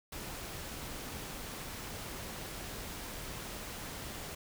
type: noise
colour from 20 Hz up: pink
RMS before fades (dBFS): -43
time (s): 0.12-4.35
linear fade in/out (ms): 5
effects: none